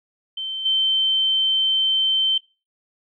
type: tone with level steps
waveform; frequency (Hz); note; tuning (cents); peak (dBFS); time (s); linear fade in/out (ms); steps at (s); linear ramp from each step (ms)
sine; 3100; G7; -20; -25 / -16; 0.37-2.38; 5; 0.65; 10
effects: noise-tail reverb RT60 0.3 s tail -21 dB re dry

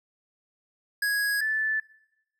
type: tone pair in turn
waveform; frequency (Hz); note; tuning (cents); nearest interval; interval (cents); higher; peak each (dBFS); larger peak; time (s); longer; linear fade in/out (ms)
square / sine; 1661.2 / 1750.9; G#6 / A6; 0 / -9; minor second; 91; second; -24; neither; 1.02-1.41 / 1.41-1.8; neither; 5
effects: noise-tail reverb RT60 0.9 s tail -21 dB re dry

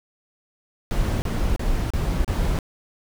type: noise bursts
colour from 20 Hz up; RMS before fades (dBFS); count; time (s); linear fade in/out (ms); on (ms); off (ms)
brown; -22; 5; 0.91-2.588; 0; 310; 32
effects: none

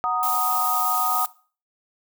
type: chord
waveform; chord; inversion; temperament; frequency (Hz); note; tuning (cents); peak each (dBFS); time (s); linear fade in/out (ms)
sine; D# minor; first; equal; 740 / 932.3 / 1244.5; F#5 / A#5 / D#6; 0 / 0 / 0; -26 / -28 / -23; 0.04-1.25; 0
type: noise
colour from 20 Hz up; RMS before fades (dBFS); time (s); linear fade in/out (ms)
violet; -27; 0.23-1.26; 0
effects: noise-tail reverb RT60 0.4 s tail -20 dB re dry

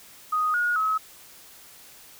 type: tone with pitch steps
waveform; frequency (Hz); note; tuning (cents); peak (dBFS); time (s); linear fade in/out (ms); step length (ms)
sine; 1246 / 1442 / 1282; D#6 / F#6 / E6; +2 / -45 / -49; -21; 0.32-0.98; 10; 220
effects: white hiss -49 dBFS RMS until 2.19 s

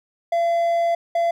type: tone pair in turn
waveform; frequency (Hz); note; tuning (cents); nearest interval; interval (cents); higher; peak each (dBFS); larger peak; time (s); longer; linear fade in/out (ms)
triangle; 680 / 680; F5 / F5; -46 / -46; unison; 0; neither; -15; neither; 0.32-0.95 / 1.15-1.31; first; 5
effects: none

